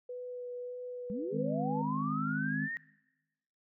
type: tone with vibrato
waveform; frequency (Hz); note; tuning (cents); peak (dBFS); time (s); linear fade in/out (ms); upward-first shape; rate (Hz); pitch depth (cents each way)
sine; 493.9; B4; 0; -38; 0.09-1.82; 5; sine; 1.7; 10
type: linear sweep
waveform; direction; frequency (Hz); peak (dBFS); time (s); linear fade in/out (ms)
sine; up; 185 to 1885; -35; 1.1-2.77; 0
type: chord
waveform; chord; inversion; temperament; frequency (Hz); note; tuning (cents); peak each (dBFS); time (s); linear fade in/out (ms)
sine; Ab major; second; just; 155.74 / 207.7 / 259.6; Eb3 / Ab3 / C4; +2 / 0 / -13; -36; 1.31-2.69; 50
effects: noise-tail reverb RT60 1.0 s tail -21 dB re dry